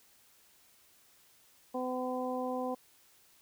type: harmonic tone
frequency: 253.7 Hz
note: B3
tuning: 47 cents sharp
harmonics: 1 / 2 / 3 / 4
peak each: -37 / -36 / -39 / -42 dBFS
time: 1.74-2.75 s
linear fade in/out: 10 ms
effects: white hiss -64 dBFS RMS until 3.41 s